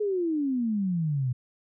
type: exponential sweep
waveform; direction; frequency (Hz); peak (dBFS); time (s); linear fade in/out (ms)
sine; down; 429.5 to 121.1; -24; 0-1.33; 10
effects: none